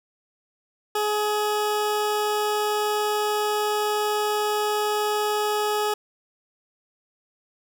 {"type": "tone", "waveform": "20% pulse", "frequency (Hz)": 420.9, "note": "G#4", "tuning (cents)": 23, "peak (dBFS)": -17, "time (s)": [0.95, 5.94], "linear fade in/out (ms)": 5, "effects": []}